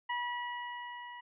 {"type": "tone with level ramp", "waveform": "25% pulse", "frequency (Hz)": 970, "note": "B5", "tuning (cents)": -31, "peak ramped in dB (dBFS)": [-28, -41], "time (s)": [0.09, 1.21], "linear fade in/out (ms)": 10, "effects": ["resampled to 8000 Hz"]}